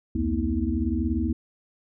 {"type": "tone cluster", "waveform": "sine", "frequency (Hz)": [67.1, 83.6, 228.3, 249, 320.4], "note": ["C2", "E2", "A#3", "B3", "E4"], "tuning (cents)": [44, 25, -36, 14, -49], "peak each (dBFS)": -29, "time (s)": [0.15, 1.33], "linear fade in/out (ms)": 5, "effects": []}